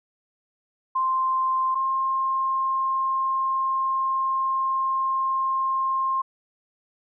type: tone pair in turn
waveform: sine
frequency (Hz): 1046.5 / 1061.7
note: C6 / C6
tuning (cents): 0 / +25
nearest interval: unison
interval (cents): 25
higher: second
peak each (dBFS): -20 / -21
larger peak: first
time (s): 0.95-1.75 / 1.75-6.22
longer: second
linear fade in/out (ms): 10
effects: none